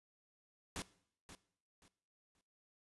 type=noise with echo; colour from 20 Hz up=pink; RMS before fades=-43 dBFS; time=0.76-0.82 s; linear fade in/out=0 ms; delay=530 ms; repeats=3; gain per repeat=-12 dB; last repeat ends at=2.41 s; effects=noise-tail reverb RT60 0.6 s tail -18 dB re dry + resampled to 24000 Hz